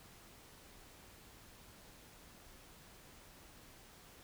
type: silence
effects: pink hiss -59 dBFS RMS until 4.23 s